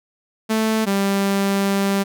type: tone pair in turn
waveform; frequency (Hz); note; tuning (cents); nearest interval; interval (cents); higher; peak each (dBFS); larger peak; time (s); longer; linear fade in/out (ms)
sawtooth; 220 / 197.42; A3 / G3; 0 / +13; major second; 187; first; -13; neither; 0.49-0.86 / 0.86-2.04; second; 20
effects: none